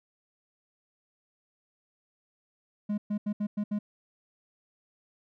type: tone bursts at uneven times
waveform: triangle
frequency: 207.7 Hz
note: G#3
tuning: in tune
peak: -25 dBFS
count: 6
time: 2.89-2.98 / 3.1-3.18 / 3.26-3.33 / 3.4-3.47 / 3.57-3.64 / 3.71-3.79 s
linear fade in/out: 10 ms
effects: none